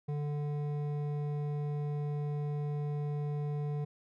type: tone with hard clipping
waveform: triangle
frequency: 146.83 Hz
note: D3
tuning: in tune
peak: -34 dBFS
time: 0.08-3.85 s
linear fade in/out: 10 ms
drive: 14 dB
effects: none